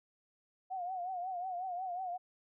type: tone with vibrato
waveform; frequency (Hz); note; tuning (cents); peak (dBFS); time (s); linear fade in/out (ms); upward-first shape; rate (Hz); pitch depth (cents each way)
sine; 730; F#5; -24; -36; 0.7-2.18; 20; triangle; 5.5; 100
effects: none